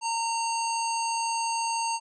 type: harmonic tone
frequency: 917 Hz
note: A#5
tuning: 29 cents flat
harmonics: 1 / 3 / 5 / 7 / 9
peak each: -27 / -36 / -36 / -36 / -38 dBFS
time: 0.01-2 s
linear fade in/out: 50 ms
effects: none